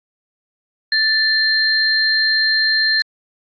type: tone pair together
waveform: sine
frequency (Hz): 1762 / 4169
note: A6 / C8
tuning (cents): +2 / -7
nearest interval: octave + minor third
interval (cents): 1491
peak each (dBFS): -16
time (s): 0.92-3.02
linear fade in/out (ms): 2
effects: AAC 64 kbps